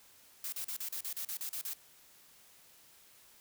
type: noise bursts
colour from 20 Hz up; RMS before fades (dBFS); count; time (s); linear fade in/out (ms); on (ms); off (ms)
blue; -39; 11; 0.44-1.734; 2; 84; 37
effects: white hiss -61 dBFS RMS until 3.4 s